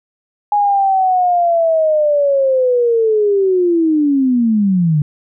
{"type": "linear sweep", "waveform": "sine", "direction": "down", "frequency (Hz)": [832, 143.9], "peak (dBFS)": -10, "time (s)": [0.52, 5.02], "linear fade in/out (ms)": 2, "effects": []}